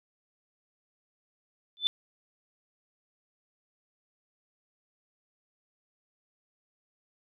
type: tone with exponential growth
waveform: sine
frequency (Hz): 3520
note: A7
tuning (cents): 0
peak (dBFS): -18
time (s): 1.77-1.87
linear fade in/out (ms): 0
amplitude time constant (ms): 21
effects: none